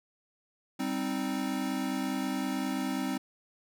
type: chord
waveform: square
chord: C minor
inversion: second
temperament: equal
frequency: 196 / 261.6 / 311.1 Hz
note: G3 / C4 / Eb4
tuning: 0 / 0 / 0 cents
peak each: -37 / -33 / -37 dBFS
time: 0.79-3.18 s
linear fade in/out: 10 ms
effects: none